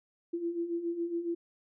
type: beating tone pair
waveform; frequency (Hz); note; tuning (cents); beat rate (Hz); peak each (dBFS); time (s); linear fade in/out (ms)
sine; 334.8 / 342; E4 / F4; +27 / -36; 7.2; -38 / -32; 0.33-1.35; 10
effects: none